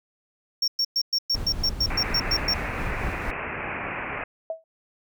triangle tone bursts, 5510 Hz, F8, 24 cents flat, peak -19 dBFS, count 12, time 0.62-2.538 s, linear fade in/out 5 ms, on 59 ms, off 110 ms
brown noise with tremolo, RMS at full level -29 dBFS, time 1.34-3.31 s, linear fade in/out 5 ms, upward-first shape sine, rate 4.2 Hz, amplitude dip 35%
white low-pass noise, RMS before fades -32 dBFS, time 1.9-4.24 s, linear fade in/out 5 ms, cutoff 2600 Hz, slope 96 dB/octave
sine tone with exponential decay, 648 Hz, E5, 30 cents flat, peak -23 dBFS, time 4.5-4.64 s, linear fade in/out 2 ms, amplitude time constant 29 ms
effects none

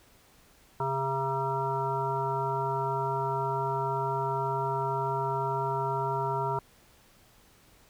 harmonic tone with a mistuned harmonic, 134.9 Hz, C#3, 47 cents flat, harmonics 1 / 3 / 5 / 7 / 9 / 10, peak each -34 / -34 / -37 / -30 / -42 / -38 dBFS, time 0.8-6.59 s, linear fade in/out 2 ms, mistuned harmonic 9, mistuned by -33 cents, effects pink hiss -60 dBFS RMS until 7.89 s

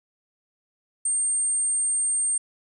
sine tone, 8680 Hz, C#9, 37 cents flat, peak -21 dBFS, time 1.05-2.38 s, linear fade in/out 5 ms, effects none

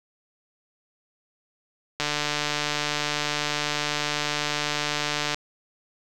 click train, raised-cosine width 0.2 ms, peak -8 dBFS, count 496, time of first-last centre 2-5.345 s, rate 148 Hz, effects none

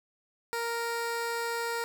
15% pulse tone, 466.2 Hz, A#4, in tune, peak -24 dBFS, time 0.53-1.84 s, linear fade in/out 0 ms, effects none

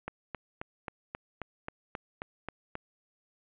click train, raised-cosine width 0.5 ms, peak -21 dBFS, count 11, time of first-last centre 0.08-2.754 s, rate 3.74 Hz, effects resampled to 8000 Hz + 8-bit

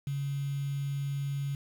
sine tone with quantisation, 140 Hz, C#3, 18 cents sharp, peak -30 dBFS, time 0.07-1.55 s, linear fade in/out 2 ms, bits 8, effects none

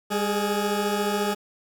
20% pulse tone pair together, 202.5 / 419.2 Hz, G#3 / G#4, -43 / +16 cents, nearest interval octave + minor second, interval 1259 cents, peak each -21 dBFS, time 0.1-1.35 s, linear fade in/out 20 ms, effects 8-bit

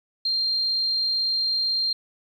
sine tone, 4186 Hz, C8, in tune, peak -21 dBFS, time 0.25-1.93 s, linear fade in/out 5 ms, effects 9-bit

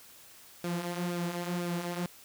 sawtooth tone with flanger, 174.61 Hz, F3, in tune, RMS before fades -34 dBFS, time 0.64-2.06 s, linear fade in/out 2 ms, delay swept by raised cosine 0.98 to 6.58 ms, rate 2 Hz, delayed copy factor -0.55, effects white hiss -54 dBFS RMS until 2.24 s

